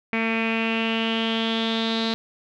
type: tone with low-pass filter sweep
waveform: sawtooth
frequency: 225.6 Hz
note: A3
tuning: 44 cents sharp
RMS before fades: -24 dBFS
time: 0.13-2.14 s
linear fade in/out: 0 ms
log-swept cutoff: 2300 to 4000 Hz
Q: 6.8
effects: none